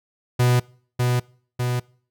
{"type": "tone with echo", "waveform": "45% pulse", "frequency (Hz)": 123.47, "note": "B2", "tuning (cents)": 0, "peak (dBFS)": -15, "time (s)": [0.39, 0.6], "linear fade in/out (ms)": 10, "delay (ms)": 600, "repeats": 2, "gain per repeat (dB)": -3, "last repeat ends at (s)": 1.8, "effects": ["noise-tail reverb RT60 0.5 s tail -24 dB re dry"]}